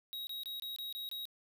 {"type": "tone bursts", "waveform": "square", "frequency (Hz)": 3809, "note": "A#7", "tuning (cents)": 37, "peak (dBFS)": -40, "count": 7, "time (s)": [0.13, 1.254], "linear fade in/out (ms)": 0, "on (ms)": 140, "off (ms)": 24, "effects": []}